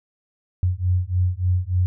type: beating tone pair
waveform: sine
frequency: 89.1 / 92.5 Hz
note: F2 / F#2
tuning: +35 / 0 cents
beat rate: 3.4 Hz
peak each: -21 dBFS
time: 0.63-1.86 s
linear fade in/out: 0 ms
effects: none

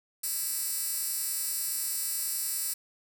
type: tone with high-pass filter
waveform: 10% pulse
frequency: 329.6 Hz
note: E4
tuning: in tune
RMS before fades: -32 dBFS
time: 0.23-2.74 s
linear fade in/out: 10 ms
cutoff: 9300 Hz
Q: 1.1
effects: 8-bit

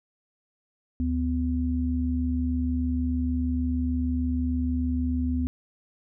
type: tone pair together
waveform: sine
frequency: 75 / 251.5 Hz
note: D2 / B3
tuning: +37 / +32 cents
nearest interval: octave + major sixth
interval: 2095 cents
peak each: -26 dBFS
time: 1-5.47 s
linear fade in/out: 0 ms
effects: none

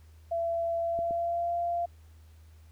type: tone with pitch glide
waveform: sine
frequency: 673 to 689.9 Hz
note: E5 to F5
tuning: +36 to -21 cents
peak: -27 dBFS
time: 0.31-1.86 s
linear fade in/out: 10 ms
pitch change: +43 cents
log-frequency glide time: 0.79-1.55 s
type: clicks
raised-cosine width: 2 ms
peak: -28 dBFS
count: 2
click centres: 0.99 / 1.109 s
effects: added 79 Hz sine -51 dBFS peak until 2.71 s + pink hiss -66 dBFS RMS until 2.71 s

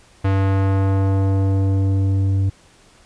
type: tone with low-pass filter sweep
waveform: square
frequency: 97 Hz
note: G2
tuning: 18 cents flat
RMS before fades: -17 dBFS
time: 0.24-2.5 s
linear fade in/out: 10 ms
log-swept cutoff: 2300 to 200 Hz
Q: 0.73
effects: pink hiss -51 dBFS RMS until 3.05 s + resampled to 22050 Hz

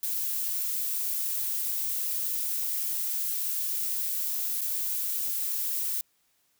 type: noise with dropouts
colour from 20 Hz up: violet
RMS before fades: -30 dBFS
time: 0.03-6.01 s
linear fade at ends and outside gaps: 1 ms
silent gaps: 4.609-4.615 s
effects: white hiss -70 dBFS RMS until 6.59 s

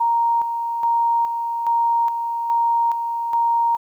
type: tone with tremolo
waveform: sine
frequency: 932.3 Hz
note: A#5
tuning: in tune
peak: -15 dBFS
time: 0-3.77 s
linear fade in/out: 10 ms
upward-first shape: square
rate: 1.2 Hz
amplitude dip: 50%
effects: 9-bit

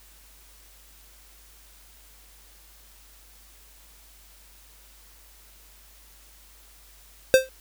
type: tone with exponential decay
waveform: square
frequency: 523.3 Hz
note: C5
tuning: in tune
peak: -9 dBFS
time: 7.34-7.49 s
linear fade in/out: 0 ms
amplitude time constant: 32 ms
effects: added 50 Hz sine -54 dBFS peak until 7.6 s + white hiss -54 dBFS RMS until 7.6 s

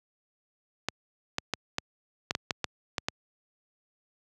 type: clicks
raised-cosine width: 0.2 ms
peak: -10 dBFS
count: 10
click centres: 0.886 / 1.384 / 1.537 / 1.784 / 2.309 / 2.351 / 2.508 / 2.643 / 2.982 / 3.085 s
effects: high-pass 80 Hz 12 dB/octave

